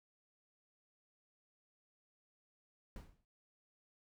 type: noise with exponential decay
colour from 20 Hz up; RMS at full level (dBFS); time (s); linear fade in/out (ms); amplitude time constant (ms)
brown; -45; 2.96-3.25; 1; 62
effects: none